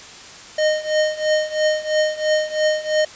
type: tone with tremolo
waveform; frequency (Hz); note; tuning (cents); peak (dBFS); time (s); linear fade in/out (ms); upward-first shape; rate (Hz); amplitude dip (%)
square; 616; D#5; -17; -14; 0.58-3.05; 5; triangle; 3; 90
effects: white hiss -39 dBFS RMS until 3.15 s + resampled to 16000 Hz